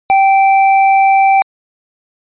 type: tone with hard clipping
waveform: sine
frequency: 779 Hz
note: G5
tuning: 11 cents flat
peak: -8 dBFS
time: 0.1-1.42 s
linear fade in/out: 0 ms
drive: 11 dB
effects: resampled to 8000 Hz